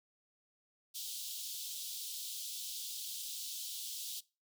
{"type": "high-pass noise", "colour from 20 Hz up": "pink", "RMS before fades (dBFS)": -43, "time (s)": [0.94, 4.21], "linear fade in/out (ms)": 20, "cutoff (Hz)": 3200, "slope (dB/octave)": 48, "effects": ["noise-tail reverb RT60 0.3 s tail -22 dB re dry"]}